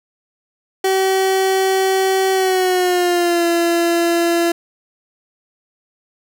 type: tone with pitch glide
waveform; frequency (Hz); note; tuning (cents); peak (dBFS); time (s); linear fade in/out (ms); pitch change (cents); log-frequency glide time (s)
30% pulse; 381.7 to 340.1; G4 to F4; -46 to -46; -11; 0.84-4.52; 5; -200; 2.32-3.46
effects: none